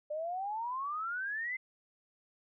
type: exponential sweep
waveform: sine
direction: up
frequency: 589 to 2088 Hz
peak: -34 dBFS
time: 0.1-1.57 s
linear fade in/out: 10 ms
effects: none